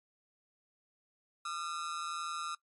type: ring-modulated tone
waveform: 45% pulse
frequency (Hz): 1285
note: E6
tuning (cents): -45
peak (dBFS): -33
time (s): 1.45-2.55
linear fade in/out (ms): 5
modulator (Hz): 80.9
effects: noise-tail reverb RT60 0.1 s tail -21 dB re dry + MP3 48 kbps